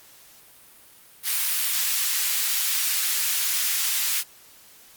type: high-pass noise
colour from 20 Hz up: white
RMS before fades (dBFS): -24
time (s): 1.23-4.24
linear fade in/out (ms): 50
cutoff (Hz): 1700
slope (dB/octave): 12
effects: white hiss -51 dBFS RMS until 4.96 s + Opus 48 kbps